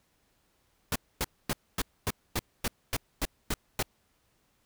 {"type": "noise bursts", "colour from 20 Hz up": "pink", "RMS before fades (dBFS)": -29, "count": 11, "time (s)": [0.92, 3.827], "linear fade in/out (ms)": 2, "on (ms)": 37, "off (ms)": 250, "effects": ["pink hiss -71 dBFS RMS until 4.65 s"]}